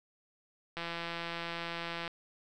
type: click train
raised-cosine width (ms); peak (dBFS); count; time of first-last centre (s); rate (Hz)
0.3; -22; 222; 0.77-2.078; 169
effects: none